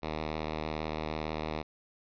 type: tone with vibrato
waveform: 5% pulse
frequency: 77.78 Hz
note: D#2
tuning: in tune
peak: -22 dBFS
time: 0.02-1.63 s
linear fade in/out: 20 ms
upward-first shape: sine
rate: 6.4 Hz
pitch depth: 15 cents each way
effects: resampled to 11025 Hz